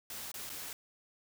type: noise with dropouts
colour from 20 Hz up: white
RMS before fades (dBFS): -43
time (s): 0.1-0.73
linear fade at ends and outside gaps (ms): 2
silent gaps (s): 0.317-0.341 / 0.494-0.499
effects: none